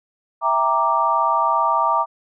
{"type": "chord", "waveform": "sine", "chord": "E half-diminished seventh", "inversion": "none", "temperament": "equal with one note detuned", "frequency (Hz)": [659.3, 794, 932.3, 1174.7], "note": ["E5", "G5", "Bb5", "D6"], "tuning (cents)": [0, 22, 0, 0], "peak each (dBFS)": [-24, -25, -19, -19], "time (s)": [0.41, 2.06], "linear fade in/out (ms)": 50, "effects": []}